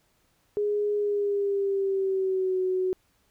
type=tone with pitch glide; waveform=sine; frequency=414.4 to 371.3 Hz; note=G#4 to F#4; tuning=-4 to +6 cents; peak=-23 dBFS; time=0.57-2.93 s; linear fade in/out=0 ms; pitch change=-190 cents; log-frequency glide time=0.96-2.59 s; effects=pink hiss -68 dBFS RMS until 3.3 s